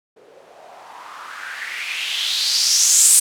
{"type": "noise with low-pass filter sweep", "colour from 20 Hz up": "violet", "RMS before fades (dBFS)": -20, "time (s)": [0.16, 3.2], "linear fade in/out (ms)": 10, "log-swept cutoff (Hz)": [410, 9000], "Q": 3.8, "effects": []}